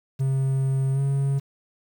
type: tone with pitch glide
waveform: triangle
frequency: 134.2 to 137.97 Hz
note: C3 to C#3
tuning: +44 to -8 cents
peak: -18 dBFS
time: 0.19-1.4 s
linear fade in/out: 20 ms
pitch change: +48 cents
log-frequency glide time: 0.93-1 s
effects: 8-bit